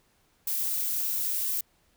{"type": "noise", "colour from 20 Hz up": "violet", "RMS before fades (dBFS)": -29, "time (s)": [0.47, 1.61], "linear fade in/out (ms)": 5, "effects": ["pink hiss -67 dBFS RMS until 1.96 s"]}